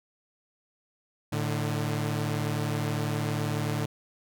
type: tone pair together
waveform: sawtooth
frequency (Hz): 110 / 149.12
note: A2 / D3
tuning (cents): 0 / +27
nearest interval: perfect fourth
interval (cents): 527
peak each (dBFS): -26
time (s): 1.32-3.86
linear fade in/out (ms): 10
effects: none